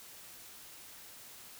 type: silence
effects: white hiss -52 dBFS RMS until 1.59 s